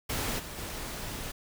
pink noise with level steps, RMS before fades -32 / -41 / -38 dBFS, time 0.09-1.32 s, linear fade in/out 10 ms, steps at 0.38 / 0.57 s, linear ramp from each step 20 ms, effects none

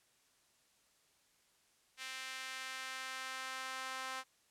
sawtooth tone with high-pass filter sweep, 261.6 Hz, C4, in tune, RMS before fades -44 dBFS, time 1.97-4.24 s, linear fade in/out 50 ms, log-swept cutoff 2100 to 1100 Hz, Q 1.3, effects white hiss -72 dBFS RMS until 4.5 s + low-pass 10000 Hz 12 dB/octave

